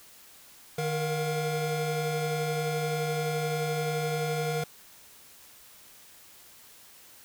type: tone cluster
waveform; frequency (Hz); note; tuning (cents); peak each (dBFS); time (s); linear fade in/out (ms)
square; 153.2 / 471.2 / 708; D#3 / A#4 / F5; -27 / +19 / +23; -32 / -32 / -36; 0.78-4.64; 5
effects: white hiss -53 dBFS RMS until 7.24 s